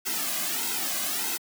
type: noise with flanger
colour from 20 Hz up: white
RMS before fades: -29 dBFS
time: 0.05-1.38 s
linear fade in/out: 20 ms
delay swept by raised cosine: 1.7 to 2.22 ms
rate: 1.6 Hz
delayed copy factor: -0.85
effects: high-pass 200 Hz 12 dB/octave